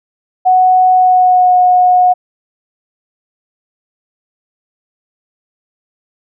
sine tone with pitch glide, 740 to 726.9 Hz, F#5 to F#5, 0 to -31 cents, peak -5 dBFS, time 0.45-2.14 s, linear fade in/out 20 ms, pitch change -31 cents, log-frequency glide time 0.92-1.56 s, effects none

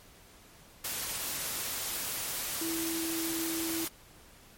sine tone in noise, 328.5 Hz, E4, 6 cents flat, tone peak -33 dBFS, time 2.61-3.85 s, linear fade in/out 5 ms, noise white, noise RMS -35 dBFS, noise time 0.84-3.88 s, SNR -1 dB, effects pink hiss -56 dBFS RMS until 4.57 s + MP3 64 kbps

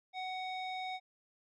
square tone with low-pass filter, 745 Hz, F#5, 12 cents sharp, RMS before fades -40 dBFS, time 0.13-1 s, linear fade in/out 50 ms, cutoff 3400 Hz, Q 2.5, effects none

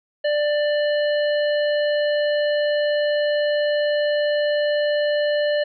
harmonic tone with a mistuned harmonic, 591 Hz, D5, 11 cents sharp, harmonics 1 / 3 / 5 / 7, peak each -18 / -28 / -32 / -35 dBFS, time 0.24-5.64 s, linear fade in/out 10 ms, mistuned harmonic 7, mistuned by +16 cents, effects none

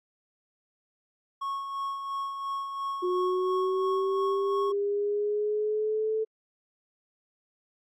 triangle tone with tremolo, 1100 Hz, C#6, 14 cents flat, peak -27 dBFS, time 1.41-4.72 s, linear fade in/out 10 ms, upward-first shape sine, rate 2.9 Hz, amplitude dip 45%
sine linear sweep, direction up, 360 to 440 Hz, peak -25 dBFS, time 3.02-6.25 s, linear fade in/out 20 ms
effects AAC 48 kbps

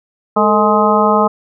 harmonic tone with a mistuned harmonic, 210 Hz, G#3, 19 cents sharp, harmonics 1 / 2 / 3 / 4 / 5 / 6, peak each -16 / -16 / -16 / -16 / -16 / -16 dBFS, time 0.36-1.28 s, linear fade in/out 10 ms, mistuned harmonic 2, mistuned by +95 cents, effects none

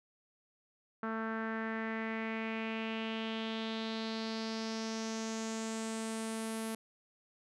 sawtooth tone with low-pass filter sweep, 222.8 Hz, A3, 22 cents sharp, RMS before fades -38 dBFS, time 1.03-6.75 s, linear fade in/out 2 ms, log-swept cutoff 1400 to 11000 Hz, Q 3.7, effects none

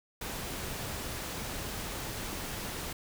pink noise, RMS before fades -38 dBFS, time 0.21-2.93 s, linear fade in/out 5 ms, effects none

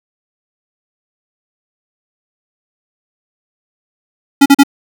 square tone bursts, 279 Hz, C#4, 11 cents sharp, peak -3 dBFS, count 3, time 4.41-4.635 s, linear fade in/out 10 ms, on 49 ms, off 39 ms, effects none

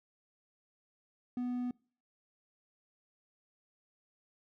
triangle tone, 246.9 Hz, B3, in tune, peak -31 dBFS, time 1.37-1.71 s, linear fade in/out 2 ms, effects noise-tail reverb RT60 0.4 s tail -24 dB re dry

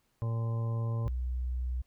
harmonic tone, 114.7 Hz, A#2, 28 cents flat, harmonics 1 / 2 / 3 / 4 / 5 / 7 / 8 / 9, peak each -29 / -46 / -51 / -47 / -47 / -55 / -59 / -48 dBFS, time 0.22-1.08 s, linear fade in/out 0 ms
sine tone, 62.3 Hz, B1, 16 cents sharp, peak -30 dBFS, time 1.05-1.82 s, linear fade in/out 10 ms
effects pink hiss -74 dBFS RMS until 1.86 s

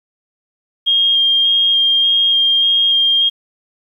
sine tone with vibrato, 3226 Hz, G7, 49 cents sharp, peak -10 dBFS, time 0.86-3.3 s, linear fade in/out 20 ms, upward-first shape square, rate 1.7 Hz, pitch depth 9 cents each way, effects 8-bit

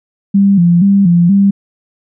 sine tone with vibrato, 185 Hz, F#3, in tune, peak -5 dBFS, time 0.34-1.51 s, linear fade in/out 10 ms, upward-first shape square, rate 2.1 Hz, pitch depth 120 cents each way, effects none

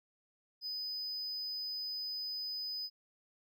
triangle tone, 5000 Hz, D#8, 8 cents sharp, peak -36 dBFS, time 0.61-2.9 s, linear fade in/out 50 ms, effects none

